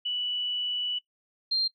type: tone pair in turn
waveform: sine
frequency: 2958 / 4183 Hz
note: F#7 / C8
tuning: -1 / -1 cents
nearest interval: tritone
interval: 600 cents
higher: second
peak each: -27 / -23 dBFS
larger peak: second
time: 0.05-0.99 / 1.51-1.68 s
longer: first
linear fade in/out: 10 ms
effects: noise-tail reverb RT60 0.1 s tail -20 dB re dry